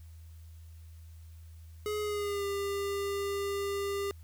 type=tone with pitch glide; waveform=square; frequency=420.7 to 399.6 Hz; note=G#4 to G4; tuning=+22 to +33 cents; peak=-32 dBFS; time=1.86-4.11 s; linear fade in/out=0 ms; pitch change=-89 cents; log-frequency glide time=2.01-2.45 s; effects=added 81 Hz sine -47 dBFS peak until 4.23 s + white hiss -66 dBFS RMS until 4.23 s